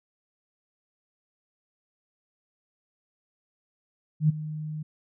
sine tone with ADSR envelope, 153.8 Hz, D#3, 20 cents flat, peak -15 dBFS, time 4.2-4.83 s, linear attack 92 ms, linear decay 15 ms, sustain -16 dB, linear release 9 ms, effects none

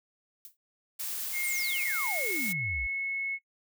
violet noise with exponential decay, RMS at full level -42 dBFS, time 0.45-0.57 s, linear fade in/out 2 ms, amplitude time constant 24 ms
blue noise, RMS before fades -35 dBFS, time 0.99-2.53 s, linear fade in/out 10 ms
sine tone with pitch glide, 2136 to 2191 Hz, C7 to C#7, +35 to -21 cents, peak -30 dBFS, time 1.32-3.39 s, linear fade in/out 50 ms, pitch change +44 cents, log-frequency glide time 1.52-2.73 s
sine exponential sweep, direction down, 9956 to 50 Hz, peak -35 dBFS, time 1.43-2.87 s, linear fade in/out 10 ms
effects noise-tail reverb RT60 0.1 s tail -22 dB re dry

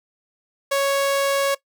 sawtooth tone, 554.4 Hz, C#5, in tune, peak -14 dBFS, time 0.71-1.55 s, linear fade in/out 10 ms, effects noise-tail reverb RT60 0.1 s tail -19 dB re dry

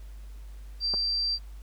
sine tone, 4699 Hz, D8, in tune, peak -25 dBFS, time 0.8-1.39 s, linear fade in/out 50 ms
clicks, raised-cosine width 1 ms, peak -22 / -25 dBFS, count 2, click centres 0.938 / 0.943 s
effects added 50 Hz sine -40 dBFS peak until 1.62 s + pink hiss -60 dBFS RMS until 1.62 s

